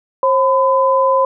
sine tone pair together, 535 / 1009.9 Hz, C5 / B5, +38 / +38 cents, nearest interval major seventh, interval 1100 cents, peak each -13 dBFS, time 0.23-1.25 s, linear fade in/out 2 ms, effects none

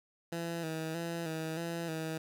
15% pulse tone with vibrato, 164 Hz, E3, 9 cents flat, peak -29 dBFS, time 0.32-2.18 s, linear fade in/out 5 ms, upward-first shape square, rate 1.6 Hz, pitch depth 45 cents each way, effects none

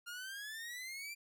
sawtooth exponential sweep, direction up, 1396.9 to 2380 Hz, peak -40 dBFS, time 0.06-1.15 s, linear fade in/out 20 ms, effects none

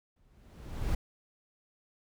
brown noise with exponential growth, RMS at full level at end -29 dBFS, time 0.16-0.95 s, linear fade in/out 5 ms, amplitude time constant 170 ms, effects none

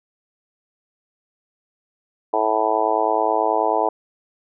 harmonic tone, 109.3 Hz, A2, 11 cents flat, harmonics 3 / 4 / 5 / 6 / 7 / 8 / 9, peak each -29 / -24 / -27 / -23 / -23 / -23 / -25 dBFS, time 2.33-3.89 s, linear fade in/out 5 ms, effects none

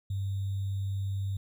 sine tone with sample-and-hold, 97.8 Hz, G2, 4 cents flat, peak -29 dBFS, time 0.1-1.37 s, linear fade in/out 5 ms, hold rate 3675 Hz, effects none

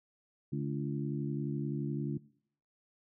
harmonic tone with a mistuned harmonic, 71.6 Hz, D2, 43 cents flat, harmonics 2 / 3 / 4 / 5, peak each -34 / -38 / -40 / -42 dBFS, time 0.52-2.18 s, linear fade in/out 10 ms, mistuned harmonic 5, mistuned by -74 cents, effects noise-tail reverb RT60 0.6 s tail -21 dB re dry

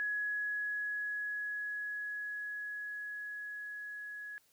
sine tone with level ramp, 1680 Hz, G#6, 19 cents sharp, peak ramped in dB -32 to -42 dBFS, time 0-4.38 s, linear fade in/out 0 ms, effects white hiss -70 dBFS RMS until 4.52 s

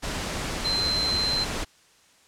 sine tone in noise, 4098 Hz, C8, 37 cents flat, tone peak -23 dBFS, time 0.64-1.45 s, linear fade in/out 20 ms, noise pink, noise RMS -30 dBFS, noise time 0.02-1.65 s, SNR +4 dB, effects white hiss -58 dBFS RMS until 2.27 s + low-pass 8000 Hz 12 dB/octave

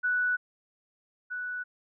sine tone pair in turn, 1480 / 1480 Hz, F#6 / F#6, 0 / 0 cents, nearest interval unison, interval 0 cents, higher neither, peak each -24 / -32 dBFS, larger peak first, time 0.03-0.37 / 1.3-1.64 s, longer neither, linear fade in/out 20 ms, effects none

